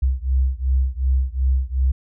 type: beating tone pair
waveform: sine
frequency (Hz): 64.1 / 66.8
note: C2 / C2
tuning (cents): -35 / +36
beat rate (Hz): 2.7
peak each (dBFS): -19 / -20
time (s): 0.02-1.92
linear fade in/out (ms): 10
effects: none